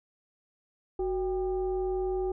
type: tone with frequency modulation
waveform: sine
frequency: 371.8 Hz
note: F#4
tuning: 8 cents sharp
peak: -27 dBFS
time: 0.99-2.32 s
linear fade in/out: 5 ms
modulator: 418 Hz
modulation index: 0.56
effects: none